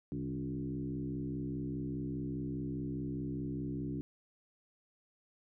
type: tone with frequency modulation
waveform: sine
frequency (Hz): 218.9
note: A3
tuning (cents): -9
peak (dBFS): -35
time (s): 0.12-4.01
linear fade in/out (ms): 0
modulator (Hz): 64.9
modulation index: 1.8
effects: none